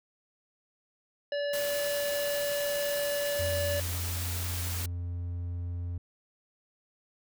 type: harmonic tone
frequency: 576 Hz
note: D5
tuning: 34 cents flat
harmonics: 1 / 3 / 5 / 7 / 9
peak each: -29 / -39 / -43 / -46 / -48 dBFS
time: 1.32-3.8 s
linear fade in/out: 2 ms
type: noise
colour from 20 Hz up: white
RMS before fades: -37 dBFS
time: 1.53-4.86 s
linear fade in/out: 5 ms
type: tone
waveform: triangle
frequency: 87.31 Hz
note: F2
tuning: in tune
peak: -30 dBFS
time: 3.39-5.98 s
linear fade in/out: 5 ms
effects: none